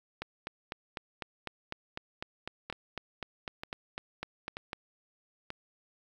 two click trains, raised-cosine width 0.3 ms, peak -22 / -20 dBFS, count 4 / 19, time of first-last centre 2.7-5.504 / 0.22-4.731 s, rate 1.07 / 3.99 Hz, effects 9-bit

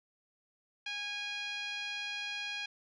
10% pulse tone with band-pass filter, 822 Hz, G#5, 18 cents flat, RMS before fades -39 dBFS, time 0.86-2.66 s, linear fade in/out 5 ms, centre 2600 Hz, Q 1.4, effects resampled to 22050 Hz

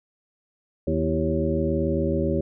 harmonic tone with a mistuned harmonic, 79.1 Hz, D#2, 29 cents sharp, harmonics 1 / 2 / 3 / 4 / 5 / 7, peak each -28 / -28 / -28 / -28 / -28 / -28 dBFS, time 0.87-2.41 s, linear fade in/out 5 ms, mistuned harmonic 4, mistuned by +64 cents, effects none

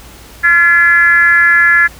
sine tone with frequency modulation, 1707 Hz, G#6, 47 cents sharp, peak -5 dBFS, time 0.43-1.88 s, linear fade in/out 20 ms, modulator 330 Hz, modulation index 0.73, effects added 58 Hz sine -38 dBFS peak until 1.99 s + pink hiss -37 dBFS RMS until 1.99 s

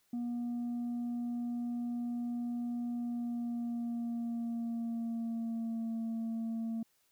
sine tone with pitch glide, 239.7 to 226.8 Hz, A#3 to A#3, +48 to -47 cents, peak -31 dBFS, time 0.13-6.83 s, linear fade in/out 5 ms, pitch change -95 cents, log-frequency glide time 2.93-5.95 s, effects tanh soft clip ceiling -33 dBFS + white hiss -73 dBFS RMS until 7.11 s

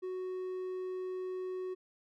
triangle tone, 370 Hz, F#4, in tune, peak -34 dBFS, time 0.02-1.75 s, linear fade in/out 20 ms, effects none

